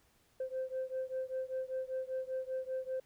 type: beating tone pair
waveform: sine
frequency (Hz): 518 / 523.1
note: C5 / C5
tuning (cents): -17 / -1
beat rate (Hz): 5.1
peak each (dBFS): -37 / -38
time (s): 0.4-3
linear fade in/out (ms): 5
effects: tanh soft clip ceiling -31 dBFS + pink hiss -70 dBFS RMS until 3.05 s